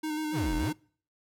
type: tone with vibrato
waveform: square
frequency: 308 Hz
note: D#4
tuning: 17 cents flat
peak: -31 dBFS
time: 0.03-0.73 s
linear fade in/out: 10 ms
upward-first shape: square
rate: 7 Hz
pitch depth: 21 cents each way
type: exponential two-way sweep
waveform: square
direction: down then up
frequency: 205.9 to 35.4 to 205.9 Hz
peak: -30 dBFS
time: 0.32-0.73 s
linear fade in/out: 50 ms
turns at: 0.55 s
effects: noise-tail reverb RT60 0.5 s tail -25 dB re dry